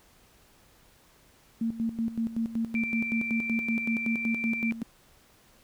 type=tone with tremolo; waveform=sine; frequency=227.8 Hz; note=A#3; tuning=40 cents flat; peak=-25 dBFS; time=1.61-4.83 s; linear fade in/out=5 ms; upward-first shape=square; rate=5.3 Hz; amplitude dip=75%
type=tone; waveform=sine; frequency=2349 Hz; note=D7; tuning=in tune; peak=-30 dBFS; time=2.75-4.71 s; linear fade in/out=0 ms
effects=pink hiss -60 dBFS RMS until 5.63 s